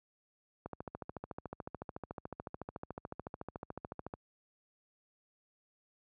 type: click train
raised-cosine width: 1 ms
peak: -27 dBFS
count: 49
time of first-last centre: 0.66-4.138 s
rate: 13.8 Hz
effects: high-pass 60 Hz 12 dB/octave